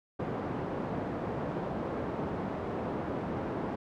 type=band-pass noise; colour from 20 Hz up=pink; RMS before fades=-35 dBFS; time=0.19-3.76 s; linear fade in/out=10 ms; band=140 to 850 Hz; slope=12 dB/octave; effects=none